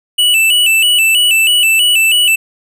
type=tone with vibrato; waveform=square; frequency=2794 Hz; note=F7; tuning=in tune; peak=-8 dBFS; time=0.18-2.36 s; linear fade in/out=10 ms; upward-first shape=square; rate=3.1 Hz; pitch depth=90 cents each way; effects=none